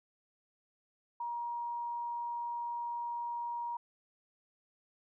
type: tone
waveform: sine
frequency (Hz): 948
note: A#5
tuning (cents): +29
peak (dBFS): -35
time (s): 1.2-3.77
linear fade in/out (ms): 5
effects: none